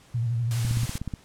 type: tone with vibrato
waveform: sine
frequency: 117.4 Hz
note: A#2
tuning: 13 cents sharp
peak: -23 dBFS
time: 0.14-0.86 s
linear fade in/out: 10 ms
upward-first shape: square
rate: 12 Hz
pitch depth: 52 cents each way
type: noise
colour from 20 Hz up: white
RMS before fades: -36 dBFS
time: 0.51-0.98 s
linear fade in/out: 0 ms
type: click train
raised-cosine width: 5 ms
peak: -18 dBFS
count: 9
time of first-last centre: 0.65-1.138 s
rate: 16.4 Hz
effects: pink hiss -55 dBFS RMS until 1.24 s + low-pass 10000 Hz 12 dB/octave